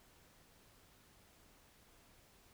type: silence
effects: pink hiss -66 dBFS RMS until 2.53 s